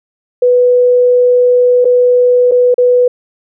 sine tone with dropouts, 493.9 Hz, B4, in tune, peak -5 dBFS, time 0.42-3.08 s, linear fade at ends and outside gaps 5 ms, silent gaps 1.846-1.852 / 2.513-2.518 / 2.743-2.78 s, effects none

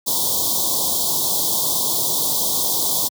white band-stop noise, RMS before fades -20 dBFS, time 0.06-3.09 s, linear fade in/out 20 ms, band 1100 to 3300 Hz, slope 96 dB/octave, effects high-pass 100 Hz 12 dB/octave

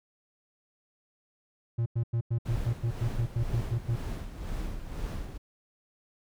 triangle tone bursts, 116.54 Hz, A#2, in tune, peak -23 dBFS, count 13, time 1.78-3.961 s, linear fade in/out 10 ms, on 81 ms, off 94 ms
brown noise with tremolo, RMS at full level -33 dBFS, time 2.45-5.38 s, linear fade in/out 10 ms, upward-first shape sine, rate 2 Hz, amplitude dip 60%
effects none

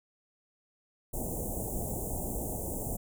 pink band-stop noise, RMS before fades -35 dBFS, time 1.13-2.97 s, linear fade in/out 10 ms, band 790 to 7300 Hz, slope 48 dB/octave, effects none

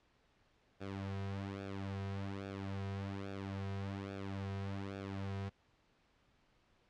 sawtooth tone with flanger, 98 Hz, G2, in tune, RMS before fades -42 dBFS, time 0.8-5.5 s, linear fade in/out 20 ms, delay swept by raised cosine 0.98 to 3.58 ms, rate 1.2 Hz, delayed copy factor -0.8, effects pink hiss -72 dBFS RMS until 6.89 s + low-pass 4000 Hz 12 dB/octave

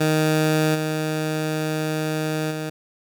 15% pulse tone with level steps, 155.56 Hz, D#3, in tune, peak -11 / -16 / -20 dBFS, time 0-2.7 s, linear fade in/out 10 ms, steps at 0.74 / 2.5 s, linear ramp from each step 20 ms, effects none

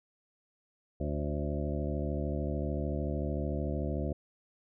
harmonic tone with a mistuned harmonic, 73.42 Hz, D2, in tune, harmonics 1 / 2 / 3 / 4 / 5 / 7 / 8 / 9, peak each -34 / -37 / -39 / -40 / -41 / -42 / -43 / -44 dBFS, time 1-4.13 s, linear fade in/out 5 ms, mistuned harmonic 8, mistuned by -24 cents, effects none

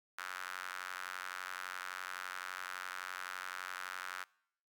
sawtooth tone with high-pass filter, 91.8 Hz, F#2, 13 cents flat, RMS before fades -44 dBFS, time 0.18-4.24 s, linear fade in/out 5 ms, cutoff 1400 Hz, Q 3.6, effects noise-tail reverb RT60 0.7 s tail -24 dB re dry

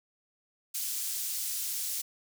pink high-pass noise, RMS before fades -34 dBFS, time 0.74-2.02 s, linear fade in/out 10 ms, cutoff 6600 Hz, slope 12 dB/octave, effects none

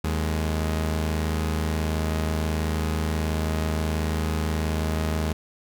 sawtooth tone pair together, 78.55 / 209.7 Hz, D#2 / G#3, +17 / +17 cents, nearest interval octave + perfect fourth, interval 1700 cents, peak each -20 / -27 dBFS, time 0.04-5.33 s, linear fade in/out 5 ms, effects none

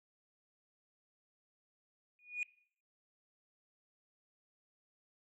sine tone with exponential growth, 2455 Hz, D#7, 24 cents flat, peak -29 dBFS, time 2.19-2.43 s, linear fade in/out 1 ms, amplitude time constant 51 ms, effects noise-tail reverb RT60 0.6 s tail -23 dB re dry + tanh soft clip ceiling -31 dBFS

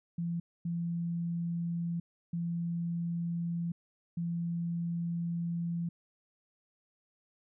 sine tone bursts at uneven times, 170 Hz, F3, 46 cents flat, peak -31 dBFS, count 4, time 0.18-0.4 / 0.65-2 / 2.33-3.72 / 4.17-5.89 s, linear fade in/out 5 ms, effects none

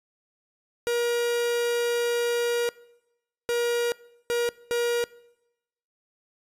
45% pulse tone bursts at uneven times, 475.9 Hz, A#4, 36 cents sharp, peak -23 dBFS, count 4, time 0.87-2.69 / 3.49-3.92 / 4.3-4.49 / 4.71-5.04 s, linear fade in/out 0 ms, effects noise-tail reverb RT60 0.9 s tail -22 dB re dry + resampled to 32000 Hz

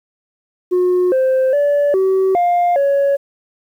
sine tone with pitch steps, 361.7 / 522 / 577 / 380.9 / 703 / 559 Hz, F#4 / C5 / D5 / G4 / F5 / C#5, -39 / -4 / -31 / -50 / +11 / +14 cents, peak -9 dBFS, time 0.71-3.17 s, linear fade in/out 20 ms, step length 410 ms, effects tanh soft clip ceiling -10 dBFS + 8-bit

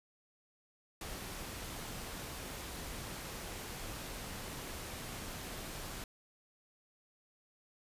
pink noise, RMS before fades -44 dBFS, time 1.01-6.04 s, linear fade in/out 2 ms, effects resampled to 32000 Hz

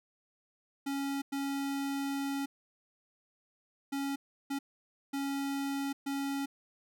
square tone bursts at uneven times, 277.2 Hz, C#4, in tune, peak -33 dBFS, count 6, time 0.86-1.22 / 1.32-2.46 / 3.92-4.16 / 4.5-4.59 / 5.13-5.93 / 6.06-6.46 s, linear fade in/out 10 ms, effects none

